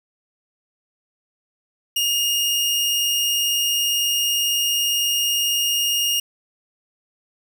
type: tone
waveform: sawtooth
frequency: 2843 Hz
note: F7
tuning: 30 cents sharp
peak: -15 dBFS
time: 1.96-6.2 s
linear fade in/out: 5 ms
effects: none